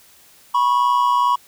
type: tone pair together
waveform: triangle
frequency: 978 / 1099.7 Hz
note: B5 / C#6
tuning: -17 / -14 cents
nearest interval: major second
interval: 203 cents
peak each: -14 / -16 dBFS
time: 0.54-1.36 s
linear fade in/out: 10 ms
effects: white hiss -50 dBFS RMS until 1.47 s